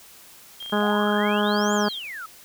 sine tone, 3209 Hz, G7, 40 cents sharp, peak -33 dBFS, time 0.6-1.99 s, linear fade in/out 5 ms
clicks, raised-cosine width 0.3 ms, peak -28 dBFS, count 8, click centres 0.626 / 0.661 / 0.698 / 0.739 / 0.773 / 0.805 / 0.868 / 0.899 s
harmonic tone, 207.7 Hz, G#3, in tune, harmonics 1 / 2 / 3 / 4 / 5 / 6 / 7 / 8, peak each -23 / -26 / -28 / -29 / -30 / -31 / -31 / -32 dBFS, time 0.72-1.89 s, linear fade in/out 10 ms
sine exponential two-way sweep, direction up then down, 680 to 7320 to 1244 Hz, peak -32 dBFS, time 0.82-2.26 s, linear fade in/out 5 ms, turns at 1.74 s
effects white hiss -48 dBFS RMS until 2.44 s

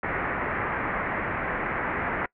white low-pass noise, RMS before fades -29 dBFS, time 0.03-2.26 s, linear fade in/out 2 ms, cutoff 2100 Hz, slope 48 dB/octave, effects noise-tail reverb RT60 0.1 s tail -23 dB re dry

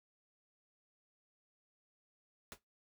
pink noise with exponential decay, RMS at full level -44 dBFS, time 2.52-2.59 s, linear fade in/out 0 ms, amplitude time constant 15 ms, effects noise-tail reverb RT60 0.2 s tail -21 dB re dry

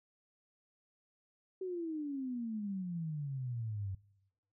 sine exponential sweep, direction down, 381.5 to 93.9 Hz, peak -36 dBFS, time 1.61-3.95 s, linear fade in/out 5 ms, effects noise-tail reverb RT60 0.9 s tail -22 dB re dry

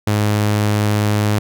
sawtooth tone, 104.8 Hz, G#2, 16 cents sharp, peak -10 dBFS, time 0.07-1.39 s, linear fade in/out 5 ms, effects none

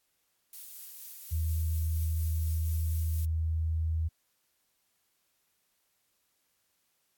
violet noise with tremolo, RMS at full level -43 dBFS, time 0.53-3.25 s, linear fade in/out 2 ms, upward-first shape sine, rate 4.2 Hz, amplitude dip 25%
sine tone, 80.3 Hz, E2, 45 cents flat, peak -27 dBFS, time 1.31-4.09 s, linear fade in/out 20 ms
effects white hiss -75 dBFS RMS until 7.17 s + AAC 64 kbps

